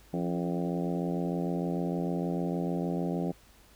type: harmonic tone with a mistuned harmonic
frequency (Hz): 86.6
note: F2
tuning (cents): -14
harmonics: 2 / 3 / 4 / 5 / 6 / 7 / 8 / 9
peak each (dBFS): -31 / -35 / -37 / -39 / -41 / -42 / -43 / -44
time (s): 0.13-3.32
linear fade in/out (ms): 10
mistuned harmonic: 3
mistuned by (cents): +66
effects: added 50 Hz sine -59 dBFS peak until 3.75 s + pink hiss -59 dBFS RMS until 3.75 s